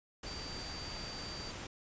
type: tone in noise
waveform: sine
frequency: 4659 Hz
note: D8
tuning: 15 cents flat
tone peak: -45 dBFS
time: 0.26-1.51 s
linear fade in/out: 5 ms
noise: pink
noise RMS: -44 dBFS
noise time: 0.23-1.67 s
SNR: -4 dB
effects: resampled to 16000 Hz